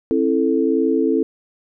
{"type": "chord", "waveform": "sine", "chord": "A minor", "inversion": "first", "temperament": "equal with one note detuned", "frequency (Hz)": [267.4, 329.6, 440], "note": ["C4", "E4", "A4"], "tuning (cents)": [38, 0, 0], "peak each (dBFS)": -19, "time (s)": [0.11, 1.23], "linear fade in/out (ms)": 0, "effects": []}